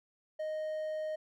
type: tone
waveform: triangle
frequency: 621 Hz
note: D#5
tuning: 3 cents flat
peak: -32 dBFS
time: 0.39-1.16 s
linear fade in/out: 10 ms
effects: none